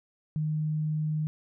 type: tone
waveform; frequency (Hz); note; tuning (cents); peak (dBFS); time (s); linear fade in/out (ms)
sine; 154; D#3; -17; -26; 0.36-1.27; 0
effects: none